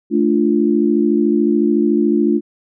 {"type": "chord", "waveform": "sine", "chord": "D minor", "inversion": "second", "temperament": "equal with one note detuned", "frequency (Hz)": [220, 293.7, 347.6], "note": ["A3", "D4", "F4"], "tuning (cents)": [0, 0, -8], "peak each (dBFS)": [-16, -16, -16], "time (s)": [0.1, 2.41], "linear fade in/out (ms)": 50, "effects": []}